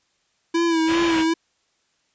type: tone with vibrato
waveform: square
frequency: 330 Hz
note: E4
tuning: 2 cents sharp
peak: -18 dBFS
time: 0.54-1.34 s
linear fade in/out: 10 ms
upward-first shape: sine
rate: 2.6 Hz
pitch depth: 49 cents each way
type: low-pass noise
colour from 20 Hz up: white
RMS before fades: -29 dBFS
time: 0.86-1.25 s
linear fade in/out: 50 ms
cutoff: 3400 Hz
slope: 48 dB/octave
effects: white hiss -67 dBFS RMS until 2.14 s + resampled to 16000 Hz